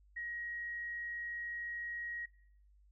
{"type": "tone", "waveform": "sine", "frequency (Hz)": 1893, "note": "A#6", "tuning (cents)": 26, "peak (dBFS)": -39, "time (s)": [0.16, 2.26], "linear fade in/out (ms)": 10, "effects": ["noise-tail reverb RT60 0.7 s tail -22 dB re dry", "added 50 Hz sine -62 dBFS peak until 2.91 s"]}